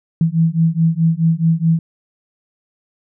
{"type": "beating tone pair", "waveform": "sine", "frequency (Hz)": [161.6, 166.3], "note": ["E3", "E3"], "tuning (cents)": [-34, 16], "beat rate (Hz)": 4.7, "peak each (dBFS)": -15, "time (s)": [0.21, 1.79], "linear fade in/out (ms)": 2, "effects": []}